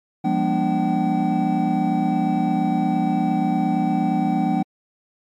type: tone cluster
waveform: triangle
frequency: 174.6 / 203.2 / 240.6 / 294.2 / 765 Hz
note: F3 / G#3 / B3 / D4 / G5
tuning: 0 / -38 / -45 / +3 / -42 cents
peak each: -22 dBFS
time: 0.24-4.63 s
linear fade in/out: 10 ms
effects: MP3 64 kbps